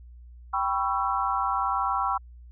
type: chord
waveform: sine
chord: C# half-diminished seventh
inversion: second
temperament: equal with one note detuned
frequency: 784 / 987.8 / 1108.7 / 1334.6 Hz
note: G5 / B5 / C#6 / E6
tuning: 0 / 0 / 0 / +21 cents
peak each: -29 dBFS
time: 0.53-2.18 s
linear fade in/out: 10 ms
effects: added 60 Hz sine -44 dBFS peak until 2.51 s